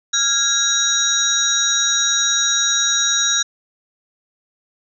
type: tone cluster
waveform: sine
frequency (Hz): 1386 / 1645 / 3821 / 5760 / 6670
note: F6 / G#6 / A#7 / F#8 / G#8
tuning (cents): -14 / -17 / +42 / -47 / +7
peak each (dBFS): -27 / -25 / -18 / -20 / -22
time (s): 0.13-3.43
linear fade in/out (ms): 10
effects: none